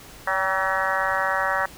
harmonic tone with a mistuned harmonic, 190 Hz, F#3, 46 cents sharp, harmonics 3 / 4 / 5 / 6 / 7 / 8 / 9 / 10, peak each -29 / -29 / -29 / -29 / -29 / -29 / -29 / -29 dBFS, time 0.27-1.66 s, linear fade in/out 5 ms, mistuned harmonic 4, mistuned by +31 cents, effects pink hiss -44 dBFS RMS until 1.77 s

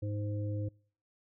harmonic tone, 103.83 Hz, G#2, in tune, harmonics 1 / 3 / 5, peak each -33 / -42 / -44 dBFS, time 0.02-0.69 s, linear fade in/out 10 ms, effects noise-tail reverb RT60 0.5 s tail -26 dB re dry

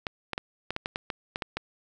clicks, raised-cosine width 0.3 ms, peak -14 dBFS, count 11, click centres 0.068 / 0.333 / 0.379 / 0.706 / 0.764 / 0.859 / 0.959 / 1.102 / 1.359 / 1.422 / 1.57 s, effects none

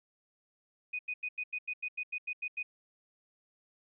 sine tone bursts, 2489 Hz, D#7, in tune, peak -33 dBFS, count 12, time 0.93-2.63 s, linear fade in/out 10 ms, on 61 ms, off 88 ms, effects none

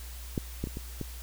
clicks, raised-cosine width 3 ms, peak -15 / -18 / -25 / -24 / -20 dBFS, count 5, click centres 0.378 / 0.64 / 0.672 / 0.771 / 1.013 s, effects added 60 Hz sine -40 dBFS peak until 1.22 s + white hiss -48 dBFS RMS until 1.22 s

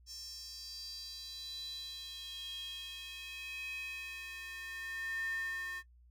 square tone with high-pass filter sweep, 361.5 Hz, F#4, 40 cents flat, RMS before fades -44 dBFS, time 0.06-5.83 s, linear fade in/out 50 ms, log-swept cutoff 5600 to 1600 Hz, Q 8.7, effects noise-tail reverb RT60 0.1 s tail -17 dB re dry + added 60 Hz sine -59 dBFS peak until 6.1 s

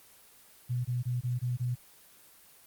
sine tone bursts, 123.3 Hz, B2, 2 cents flat, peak -28 dBFS, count 6, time 0.69-1.755 s, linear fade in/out 20 ms, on 160 ms, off 21 ms, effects white hiss -57 dBFS RMS until 2.66 s + Opus 24 kbps

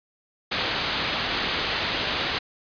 white low-pass noise, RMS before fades -27 dBFS, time 0.51-2.39 s, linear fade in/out 10 ms, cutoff 4500 Hz, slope 48 dB/octave, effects resampled to 11025 Hz

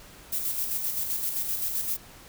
violet noise with tremolo, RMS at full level -28 dBFS, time 0.32-1.97 s, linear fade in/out 10 ms, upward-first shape square, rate 7.7 Hz, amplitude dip 40%, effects pink hiss -49 dBFS RMS until 2.28 s

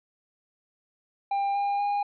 triangle tone with pitch steps, 797 / 805.8 / 814.7 Hz, G5 / G5 / G#5, +28 / +48 / -33 cents, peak -22 dBFS, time 1.31-2.03 s, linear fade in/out 5 ms, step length 240 ms, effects resampled to 11025 Hz

